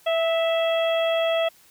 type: harmonic tone with a mistuned harmonic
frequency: 659.3 Hz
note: E5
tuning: in tune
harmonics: 1 / 2 / 3 / 4 / 5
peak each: -20 / -33 / -34 / -33 / -31 dBFS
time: 0.06-1.49 s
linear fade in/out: 10 ms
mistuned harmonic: 2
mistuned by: -24 cents
effects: white hiss -55 dBFS RMS until 1.7 s